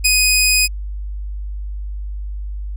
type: tone with ADSR envelope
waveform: 15% pulse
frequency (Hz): 2500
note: D#7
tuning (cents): +8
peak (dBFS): -3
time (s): 0.04-0.68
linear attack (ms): 15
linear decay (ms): 20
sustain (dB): -2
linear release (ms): 32
effects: added 50 Hz sine -23 dBFS peak until 2.76 s